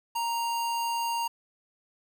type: tone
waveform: square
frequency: 932.3 Hz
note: A#5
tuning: in tune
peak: -28 dBFS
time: 0.15-1.28 s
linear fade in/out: 10 ms
effects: 9-bit